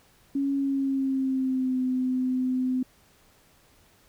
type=tone with pitch glide; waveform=sine; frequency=277.2 to 255.7 Hz; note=C#4 to C4; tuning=0 to -40 cents; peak=-23 dBFS; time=0.35-2.83 s; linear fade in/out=5 ms; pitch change=-140 cents; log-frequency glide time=0.54-1.8 s; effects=pink hiss -60 dBFS RMS until 4.08 s